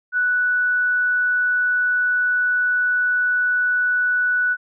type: tone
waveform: sine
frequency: 1480 Hz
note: F#6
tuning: in tune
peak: -16 dBFS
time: 0.12-4.57 s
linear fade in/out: 50 ms
effects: none